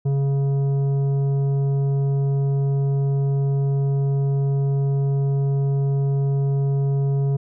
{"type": "tone with tanh clipping", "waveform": "sine", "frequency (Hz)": 138.59, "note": "C#3", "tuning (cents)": 0, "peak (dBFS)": -19, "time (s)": [0.05, 7.37], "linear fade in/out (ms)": 10, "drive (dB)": 9, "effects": []}